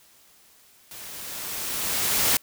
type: noise with level ramp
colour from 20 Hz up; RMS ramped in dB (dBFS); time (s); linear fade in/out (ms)
white; -41 to -20; 0.91-2.37; 2
effects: white hiss -56 dBFS RMS until 2.42 s